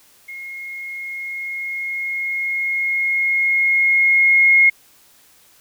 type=tone with level ramp; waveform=sine; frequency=2153 Hz; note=C7; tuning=49 cents sharp; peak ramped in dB=-30 to -8 dBFS; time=0.28-4.7 s; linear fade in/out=10 ms; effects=white hiss -52 dBFS RMS until 5.6 s